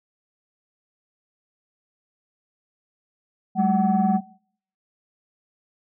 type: tone cluster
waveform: sine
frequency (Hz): 191.5 / 211.5 / 752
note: G3 / G#3 / F#5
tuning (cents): -40 / +32 / +28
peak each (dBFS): -20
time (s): 3.55-4.21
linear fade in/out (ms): 50
effects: noise-tail reverb RT60 0.6 s tail -23 dB re dry + tanh soft clip ceiling -12 dBFS